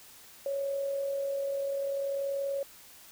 sine tone with amplitude modulation, 554.4 Hz, C#5, in tune, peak -28 dBFS, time 0.46-2.63 s, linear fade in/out 2 ms, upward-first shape sine, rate 40.5 Hz, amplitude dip 30%, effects white hiss -53 dBFS RMS until 3.11 s

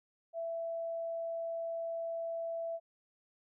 sine tone, 665 Hz, E5, 15 cents sharp, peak -35 dBFS, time 0.33-2.8 s, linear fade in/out 50 ms, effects none

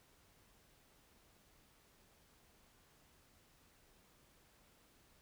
silence, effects pink hiss -69 dBFS RMS until 5.21 s

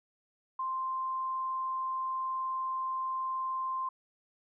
sine tone, 1046.5 Hz, C6, in tune, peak -31 dBFS, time 0.59-3.89 s, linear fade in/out 5 ms, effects none

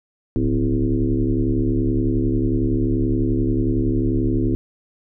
sine tone with frequency modulation, 183.5 Hz, F#3, 14 cents flat, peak -16 dBFS, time 0.36-4.55 s, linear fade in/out 0 ms, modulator 71.3 Hz, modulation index 2.6, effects none

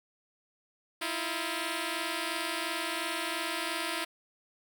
5% pulse tone pair together, 319.9 / 342.8 Hz, D#4 / F4, +48 / -32 cents, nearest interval minor second, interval 120 cents, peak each -23 dBFS, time 1.01-4.05 s, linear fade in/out 10 ms, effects none

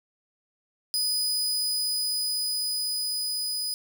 sawtooth tone with level ramp, 4978 Hz, D#8, in tune, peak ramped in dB -21 to -25 dBFS, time 0.94-3.74 s, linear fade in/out 0 ms, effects none

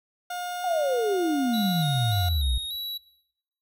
30% pulse tone, 714 Hz, F5, 38 cents sharp, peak -28 dBFS, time 0.3-2.29 s, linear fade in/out 5 ms
sine exponential sweep, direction down, 748 to 58 Hz, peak -22 dBFS, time 0.64-2.58 s, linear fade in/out 5 ms
square tone with vibrato, 3828 Hz, A#7, 45 cents sharp, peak -31 dBFS, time 1.53-2.98 s, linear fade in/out 10 ms, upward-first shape square, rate 1.7 Hz, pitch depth 38 cents each way
effects noise-tail reverb RT60 0.8 s tail -20 dB re dry

